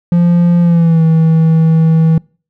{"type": "tone with pitch glide", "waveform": "triangle", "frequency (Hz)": [173.1, 161.51], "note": ["F3", "E3"], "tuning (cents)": [-15, -35], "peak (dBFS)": -4, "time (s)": [0.12, 2.18], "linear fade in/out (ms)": 2, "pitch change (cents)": -120, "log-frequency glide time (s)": [0.61, 1.03], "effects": ["noise-tail reverb RT60 0.4 s tail -26 dB re dry"]}